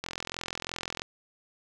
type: click train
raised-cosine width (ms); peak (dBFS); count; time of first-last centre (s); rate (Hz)
0.2; -16; 43; 0.04-1.019; 42.9
effects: none